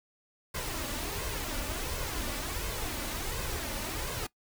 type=noise with flanger; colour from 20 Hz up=pink; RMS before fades=-35 dBFS; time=0.54-4.27 s; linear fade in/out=10 ms; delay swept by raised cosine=1.9 to 3.5 ms; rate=1.4 Hz; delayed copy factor=+0.55; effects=noise-tail reverb RT60 0.1 s tail -20 dB re dry